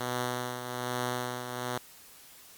5% pulse tone with tremolo, 124 Hz, B2, 7 cents sharp, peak -18 dBFS, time 0-1.78 s, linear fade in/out 5 ms, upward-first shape triangle, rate 1.2 Hz, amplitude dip 60%, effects white hiss -53 dBFS RMS until 2.57 s + Opus 48 kbps

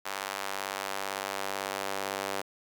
sawtooth tone with high-pass filter sweep, 97.9 Hz, G2, 2 cents flat, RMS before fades -35 dBFS, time 0.05-2.42 s, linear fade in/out 10 ms, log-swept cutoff 920 to 540 Hz, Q 0.96, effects none

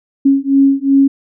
sine beating tone pair, 273.1 / 275.8 Hz, C#4 / C#4, -26 / -9 cents, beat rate 2.7 Hz, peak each -11 dBFS, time 0.25-1.08 s, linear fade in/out 10 ms, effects none

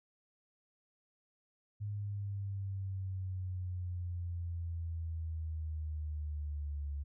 sine exponential sweep, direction down, 103.83 to 71.1 Hz, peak -36 dBFS, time 1.8-7.04 s, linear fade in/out 20 ms, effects none

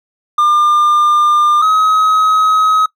triangle tone pair in turn, 1200 / 1271.4 Hz, D6 / D#6, +37 / +37 cents, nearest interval minor second, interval 100 cents, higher second, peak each -6 dBFS, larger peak neither, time 0.38-1.62 / 1.62-2.86 s, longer neither, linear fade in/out 5 ms, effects noise-tail reverb RT60 0.1 s tail -21 dB re dry

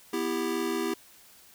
square chord, E minor, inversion second, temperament just, 247.2 / 329.6 / 395.6 Hz, B3 / E4 / G4, +2 / 0 / +16 cents, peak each -35 / -32 / -32 dBFS, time 0.13-0.94 s, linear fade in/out 5 ms, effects white hiss -55 dBFS RMS until 1.54 s

